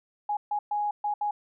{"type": "tone bursts at uneven times", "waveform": "sine", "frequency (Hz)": 830.6, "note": "G#5", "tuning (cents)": 0, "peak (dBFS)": -25, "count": 5, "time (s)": [[0.29, 0.37], [0.51, 0.59], [0.71, 0.91], [1.04, 1.14], [1.21, 1.31]], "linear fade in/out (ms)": 5, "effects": []}